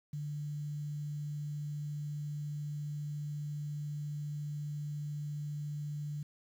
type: tone with quantisation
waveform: sine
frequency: 147.6 Hz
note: D3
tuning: 9 cents sharp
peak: -36 dBFS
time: 0.13-6.23 s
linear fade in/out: 5 ms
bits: 10
effects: none